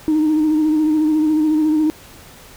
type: tone with vibrato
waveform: sine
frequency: 308.8 Hz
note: D#4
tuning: 13 cents flat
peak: -11 dBFS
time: 0.08-1.9 s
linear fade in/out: 0 ms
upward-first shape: sine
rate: 14 Hz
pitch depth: 36 cents each way
effects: tanh soft clip ceiling -10 dBFS + pink hiss -42 dBFS RMS until 2.56 s